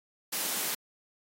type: high-pass noise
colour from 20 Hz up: white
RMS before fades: -32 dBFS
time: 0.32-0.75 s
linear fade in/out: 10 ms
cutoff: 160 Hz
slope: 48 dB/octave
effects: AAC 48 kbps